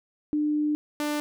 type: tone pair in turn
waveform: sine / sawtooth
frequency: 299.5 / 296.7 Hz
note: D4 / D4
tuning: +34 / +18 cents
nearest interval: unison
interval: 16 cents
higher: first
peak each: -22 dBFS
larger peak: neither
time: 0.33-0.75 / 1-1.2 s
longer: first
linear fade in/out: 0 ms
effects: none